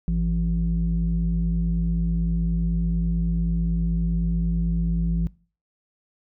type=tone pair together; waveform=sine; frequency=53.29 / 169.2 Hz; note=G#1 / E3; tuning=+45 / +45 cents; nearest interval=octave + minor sixth; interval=2000 cents; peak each=-21 / -22 dBFS; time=0.08-5.27 s; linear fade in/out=0 ms; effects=noise-tail reverb RT60 0.4 s tail -23 dB re dry + tanh soft clip ceiling -15 dBFS